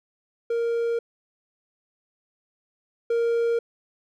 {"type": "tone pair in turn", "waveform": "triangle", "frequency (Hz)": [466.2, 466.2], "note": ["A#4", "A#4"], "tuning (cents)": [0, 0], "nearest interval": "unison", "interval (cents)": 0, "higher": "neither", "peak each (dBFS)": [-20, -18], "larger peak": "second", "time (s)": [[0.5, 0.99], [3.1, 3.59]], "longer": "neither", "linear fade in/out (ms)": 5, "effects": []}